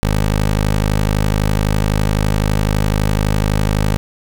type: tone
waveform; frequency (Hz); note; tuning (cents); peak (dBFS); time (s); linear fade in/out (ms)
15% pulse; 51.91; G#1; 0; -7; 0.03-3.97; 0
effects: none